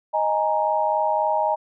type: chord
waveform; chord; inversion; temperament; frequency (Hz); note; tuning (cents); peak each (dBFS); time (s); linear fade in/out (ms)
sine; D# suspended fourth; none; just; 622.3 / 829.7 / 933.4; D#5 / G#5 / A#5; 0 / -2 / +2; -23; 0.13-1.56; 20
effects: none